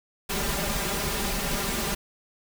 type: noise with comb filter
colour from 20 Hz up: pink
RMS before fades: -28 dBFS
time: 0.29-1.95 s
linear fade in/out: 10 ms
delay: 5 ms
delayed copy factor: +1
effects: none